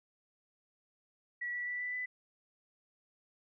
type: tone with pitch steps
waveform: sine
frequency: 1937 / 1951.6 / 1966.3 / 1981.1 / 1996.1 Hz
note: B6 / B6 / B6 / B6 / B6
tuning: -34 / -21 / -8 / +5 / +18 cents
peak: -35 dBFS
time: 1.41-2.06 s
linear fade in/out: 10 ms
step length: 130 ms
effects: none